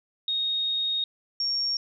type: tone pair in turn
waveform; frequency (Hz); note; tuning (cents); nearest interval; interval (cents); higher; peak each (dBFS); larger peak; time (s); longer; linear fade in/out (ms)
sine; 3729 / 5531; A#7 / F8; 0 / -18; perfect fifth; 682; second; -24; neither; 0.28-1.04 / 1.4-1.77; first; 2
effects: none